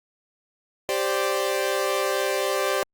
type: chord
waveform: sawtooth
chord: G suspended fourth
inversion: none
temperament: equal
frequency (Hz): 392 / 523.3 / 587.3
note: G4 / C5 / D5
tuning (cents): 0 / 0 / 0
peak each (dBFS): -23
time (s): 0.89-2.83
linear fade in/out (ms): 0
effects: Opus 48 kbps